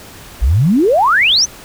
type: exponential sweep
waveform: sine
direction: up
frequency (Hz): 51.3 to 6380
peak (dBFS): -8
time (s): 0.41-1.46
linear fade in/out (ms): 20
effects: pink hiss -36 dBFS RMS until 1.64 s